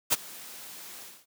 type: noise with ADSR envelope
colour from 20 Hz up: white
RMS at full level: -21 dBFS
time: 0.1-1.26 s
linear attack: 30 ms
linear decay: 24 ms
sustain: -23 dB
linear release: 250 ms
effects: high-pass 150 Hz 12 dB/octave